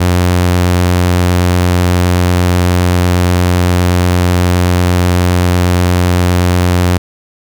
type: tone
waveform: sawtooth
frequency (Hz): 89.2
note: F2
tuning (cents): +37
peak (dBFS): -4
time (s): 0-6.98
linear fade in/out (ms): 10
effects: none